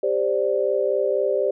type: chord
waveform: sine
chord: G suspended fourth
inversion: none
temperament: equal with one note detuned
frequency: 395.9 / 523.3 / 587.3 Hz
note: G4 / C5 / D5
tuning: +17 / 0 / 0 cents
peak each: -23 dBFS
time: 0.03-1.51 s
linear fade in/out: 5 ms
effects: none